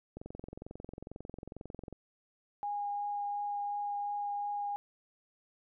click train, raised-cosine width 2 ms, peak -30 dBFS, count 40, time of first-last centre 0.17-1.927 s, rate 22.2 Hz
sine tone with vibrato, 818 Hz, G#5, 26 cents flat, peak -33 dBFS, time 2.63-4.76 s, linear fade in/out 0 ms, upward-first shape triangle, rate 2.8 Hz, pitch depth 9 cents each way
effects none

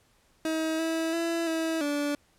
30% pulse tone with pitch steps, 318.7 / 325.2 / 334.2 / 324.3 / 290.1 Hz, D#4 / E4 / E4 / E4 / D4, +42 / -23 / +24 / -28 / -21 cents, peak -24 dBFS, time 0.45-2.15 s, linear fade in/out 2 ms, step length 340 ms, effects pink hiss -65 dBFS RMS until 2.38 s + low-pass 12000 Hz 12 dB/octave

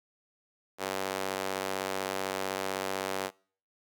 sawtooth tone with high-pass filter, 95.8 Hz, G2, 39 cents flat, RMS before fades -34 dBFS, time 0.78-3.31 s, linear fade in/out 50 ms, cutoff 490 Hz, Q 0.98, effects noise-tail reverb RT60 0.5 s tail -26 dB re dry

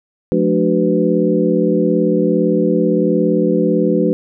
sine tone cluster, 177.8 / 215.5 / 297 / 376 / 498.9 Hz, F3 / A3 / D4 / F#4 / B4, +31 / -36 / +20 / +28 / +17 cents, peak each -18 dBFS, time 0.32-4.13 s, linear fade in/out 0 ms, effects none

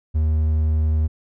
triangle tone, 77.78 Hz, D#2, in tune, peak -14 dBFS, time 0.14-1.08 s, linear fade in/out 20 ms, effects none

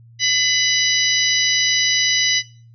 harmonic tone with a mistuned harmonic, 987.8 Hz, B5, in tune, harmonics 2 / 3 / 4 / 5 / 6, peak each -21 / -21 / -21 / -21 / -21 dBFS, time 0.19-2.43 s, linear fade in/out 50 ms, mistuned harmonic 2, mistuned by +33 cents, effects noise-tail reverb RT60 0.4 s tail -19 dB re dry + added 116 Hz sine -43 dBFS peak until 2.74 s

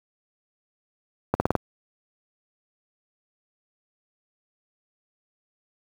accelerating click train, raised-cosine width 1 ms, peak -6 dBFS, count 5, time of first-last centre 1.34-1.553 s, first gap 60 ms, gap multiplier 0.92, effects high-pass 60 Hz 12 dB/octave + 7-bit

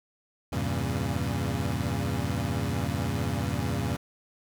25% pulse chord, E diminished seventh, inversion none, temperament equal with one note detuned, 82.41 / 98 / 116.54 / 136.76 Hz, E2 / G2 / Bb2 / Db3, 0 / 0 / 0 / -23 cents, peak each -29 dBFS, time 0.52-3.97 s, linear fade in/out 10 ms, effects none

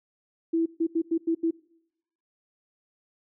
sine tone bursts at uneven times, 329.6 Hz, E4, in tune, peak -21 dBFS, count 6, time 0.53-0.66 / 0.8-0.87 / 0.95-1.02 / 1.11-1.18 / 1.27-1.35 / 1.43-1.51 s, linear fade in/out 10 ms, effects noise-tail reverb RT60 0.8 s tail -23 dB re dry

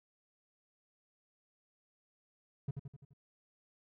triangle tone with echo, 138.59 Hz, C#3, in tune, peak -31 dBFS, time 2.68-2.71 s, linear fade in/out 5 ms, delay 85 ms, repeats 5, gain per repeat -5 dB, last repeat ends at 3.135 s, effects none

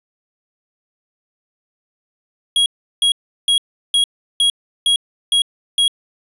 square tone bursts, 3300 Hz, G#7, 12 cents flat, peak -12 dBFS, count 8, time 2.56-5.88 s, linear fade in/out 2 ms, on 100 ms, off 360 ms, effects resampled to 24000 Hz + 9-bit

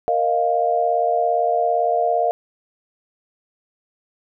sine chord, Bb suspended fourth, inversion none, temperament just, 466.2 / 621.6 / 699.2 Hz, Bb4 / Eb5 / F5, 0 / -2 / +2 cents, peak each -23 / -22 / -18 dBFS, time 0.08-2.31 s, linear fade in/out 0 ms, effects none

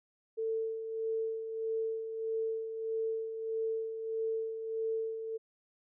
sine tone with tremolo, 446.5 Hz, A4, 25 cents sharp, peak -30 dBFS, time 0.37-5.38 s, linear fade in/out 20 ms, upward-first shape sine, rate 1.6 Hz, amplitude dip 55%, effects none

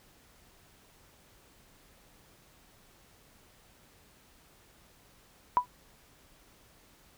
sine tone with exponential decay, 987.8 Hz, B5, in tune, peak -16 dBFS, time 5.57-5.66 s, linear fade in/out 0 ms, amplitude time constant 19 ms, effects pink hiss -61 dBFS RMS until 7.17 s

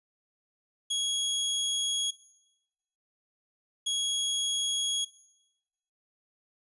sawtooth tone bursts at uneven times, 3322 Hz, G#7, in tune, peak -24 dBFS, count 2, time 0.9-2.11 / 3.86-5.05 s, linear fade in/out 10 ms, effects noise-tail reverb RT60 1.0 s tail -20 dB re dry + resampled to 24000 Hz

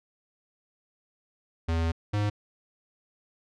square tone pair in turn, 82.41 / 103.83 Hz, E2 / G#2, 0 / 0 cents, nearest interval major third, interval 400 cents, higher second, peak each -25 dBFS, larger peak neither, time 1.68-1.92 / 2.13-2.3 s, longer first, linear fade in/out 10 ms, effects low-pass 5000 Hz 12 dB/octave

